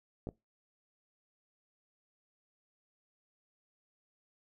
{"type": "clicks", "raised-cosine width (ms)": 2, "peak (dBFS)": -26, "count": 2, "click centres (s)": [0.271, 0.289], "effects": ["noise-tail reverb RT60 0.2 s tail -21 dB re dry"]}